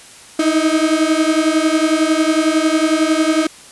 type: beating tone pair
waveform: 35% pulse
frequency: 310.3 / 321.3 Hz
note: D#4 / E4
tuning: -5 / -44 cents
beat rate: 11 Hz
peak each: -14 dBFS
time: 0.39-3.47 s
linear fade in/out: 5 ms
effects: white hiss -40 dBFS RMS until 3.71 s + resampled to 24000 Hz